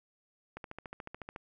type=click train; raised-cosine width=0.5 ms; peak=-27 dBFS; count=12; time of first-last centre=0.57-1.361 s; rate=13.9 Hz; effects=none